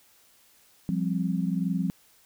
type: chord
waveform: sine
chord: F suspended second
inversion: none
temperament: just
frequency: 174.61 / 196.44 / 261.9 Hz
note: F3 / G3 / C4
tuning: 0 / +4 / +2 cents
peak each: -27 / -29 / -32 dBFS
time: 0.89-1.9 s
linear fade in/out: 0 ms
effects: white hiss -60 dBFS RMS until 2.25 s